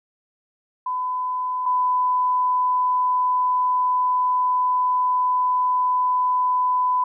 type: tone pair in turn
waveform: sine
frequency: 1006 / 1001.5 Hz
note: B5 / B5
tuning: +32 / +24 cents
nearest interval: unison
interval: 8 cents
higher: first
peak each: -22 / -17 dBFS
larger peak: second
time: 0.86-1.66 / 1.66-7.04 s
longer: second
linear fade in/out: 5 ms
effects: none